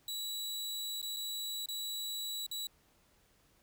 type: tone with dropouts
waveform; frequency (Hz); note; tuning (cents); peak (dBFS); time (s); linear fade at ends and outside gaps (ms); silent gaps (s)
sawtooth; 3916; B7; -15; -34; 0.08-2.67; 2; 1.016-1.027 / 1.164-1.168 / 1.659-1.686 / 2.465-2.513
effects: pink hiss -69 dBFS RMS until 3.62 s